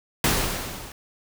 pink noise with level ramp, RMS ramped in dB -19 to -41 dBFS, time 0.24-0.92 s, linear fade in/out 2 ms, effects none

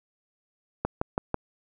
click train, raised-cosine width 1 ms, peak -11 dBFS, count 4, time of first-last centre 0.85-1.343 s, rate 6.08 Hz, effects none

